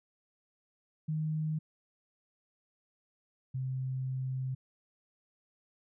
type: tone pair in turn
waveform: sine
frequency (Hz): 155.56 / 130.56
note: D#3 / C3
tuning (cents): 0 / -3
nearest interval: minor third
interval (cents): 303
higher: first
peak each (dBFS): -30 / -32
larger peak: first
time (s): 1.08-1.59 / 3.54-4.55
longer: second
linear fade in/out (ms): 10
effects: none